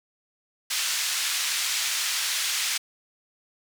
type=band-pass noise; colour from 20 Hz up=white; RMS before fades=-27 dBFS; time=0.7-2.78 s; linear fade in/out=10 ms; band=1700 to 6800 Hz; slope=12 dB/octave; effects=none